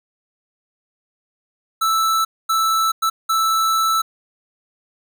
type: tone bursts at uneven times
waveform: square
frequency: 1318.5 Hz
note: E6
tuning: in tune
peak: -16 dBFS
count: 4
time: 1.81-2.25 / 2.49-2.92 / 3.02-3.1 / 3.29-4.02 s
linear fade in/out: 10 ms
effects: none